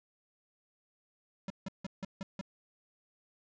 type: tone bursts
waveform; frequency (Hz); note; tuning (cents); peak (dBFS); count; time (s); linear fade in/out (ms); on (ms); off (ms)
square; 192.3; G3; -33; -37; 6; 1.48-2.412; 2; 22; 160
effects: resampled to 16000 Hz